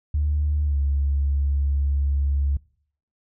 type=tone with pitch glide; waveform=sine; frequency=74.1 to 70.18 Hz; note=D2 to C#2; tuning=+16 to +22 cents; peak=-18 dBFS; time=0.14-2.57 s; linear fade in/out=5 ms; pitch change=-94 cents; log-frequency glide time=0.65-0.77 s; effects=noise-tail reverb RT60 0.6 s tail -24 dB re dry + tanh soft clip ceiling -14 dBFS